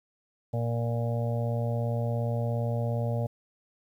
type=harmonic tone; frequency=117.2 Hz; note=A#2; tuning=10 cents sharp; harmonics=1 / 2 / 4 / 5 / 6 / 7; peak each=-27 / -37 / -37 / -35 / -41 / -44 dBFS; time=0.53-3.27 s; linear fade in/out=10 ms; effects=10-bit

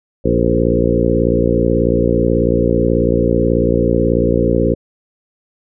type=harmonic tone with a mistuned harmonic; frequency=58.27 Hz; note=A#1; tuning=in tune; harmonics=1 / 2 / 3 / 4 / 5 / 6 / 7 / 8 / 9; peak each=-20 / -20 / -20 / -20 / -20 / -20 / -20 / -20 / -20 dBFS; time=0.24-4.75 s; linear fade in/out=20 ms; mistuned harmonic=8; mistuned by=+18 cents; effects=none

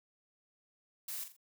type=noise with echo; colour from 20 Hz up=blue; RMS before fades=-41 dBFS; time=1.08-1.24 s; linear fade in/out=5 ms; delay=42 ms; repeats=3; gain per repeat=-8 dB; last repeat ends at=1.366 s; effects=none

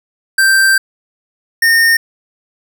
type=tone pair in turn; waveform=square; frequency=1568 / 1830.9 Hz; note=G6 / A#6; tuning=0 / -32 cents; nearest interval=minor third; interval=268 cents; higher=second; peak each=-8 dBFS; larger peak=neither; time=0.38-0.78 / 1.62-1.97 s; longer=first; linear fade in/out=5 ms; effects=none

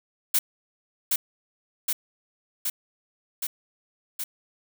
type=noise with echo; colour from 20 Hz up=blue; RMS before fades=-21 dBFS; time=0.34-0.39 s; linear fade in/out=5 ms; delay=770 ms; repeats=5; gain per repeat=-2 dB; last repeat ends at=4.24 s; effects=none

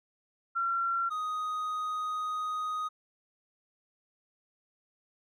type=tone pair in turn; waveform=sine / triangle; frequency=1366 / 1248 Hz; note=F6 / D#6; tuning=-39 / +5 cents; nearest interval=major second; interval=156 cents; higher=first; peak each=-27 / -29 dBFS; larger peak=first; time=0.55-1.1 / 1.1-2.89 s; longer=second; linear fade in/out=20 ms; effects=none

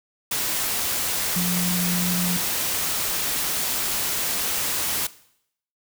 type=tone in noise; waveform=sine; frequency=178.3 Hz; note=F3; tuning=36 cents sharp; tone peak=-22 dBFS; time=1.36-2.37 s; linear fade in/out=5 ms; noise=white; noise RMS=-25 dBFS; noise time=0.31-5.07 s; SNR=0 dB; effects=noise-tail reverb RT60 0.7 s tail -18 dB re dry

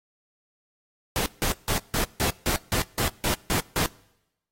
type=noise bursts; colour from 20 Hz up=pink; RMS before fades=-25 dBFS; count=11; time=1.16-3.86 s; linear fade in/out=0 ms; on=100 ms; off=160 ms; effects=noise-tail reverb RT60 0.9 s tail -24 dB re dry + AAC 48 kbps

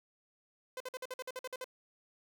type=tone bursts; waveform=sawtooth; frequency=511 Hz; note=C5; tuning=41 cents flat; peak=-35 dBFS; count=11; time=0.77-1.643 s; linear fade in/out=2 ms; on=33 ms; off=51 ms; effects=12-bit

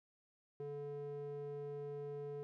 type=tone with band-pass filter; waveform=square; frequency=144.3 Hz; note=D3; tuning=30 cents flat; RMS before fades=-45 dBFS; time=0.6-2.43 s; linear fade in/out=0 ms; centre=370 Hz; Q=5.7; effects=none

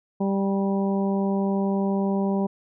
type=harmonic tone with a mistuned harmonic; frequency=196.5 Hz; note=G3; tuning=4 cents sharp; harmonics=1 / 2 / 3 / 4 / 5; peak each=-22 / -28 / -32 / -34 / -36 dBFS; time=0.2-2.47 s; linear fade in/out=10 ms; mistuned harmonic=5; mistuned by=-21 cents; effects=none

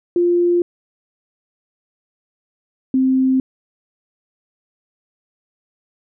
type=tone pair in turn; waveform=sine; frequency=349.2 / 261.6 Hz; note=F4 / C4; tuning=0 / 0 cents; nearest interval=perfect fourth; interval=500 cents; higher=first; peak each=-12 dBFS; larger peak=neither; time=0.16-0.62 / 2.94-3.4 s; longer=neither; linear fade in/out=2 ms; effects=none

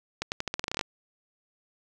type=accelerating click train; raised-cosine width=0.2 ms; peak=-12 dBFS; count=13; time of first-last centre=0.22-0.811 s; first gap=99 ms; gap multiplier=0.86; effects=none

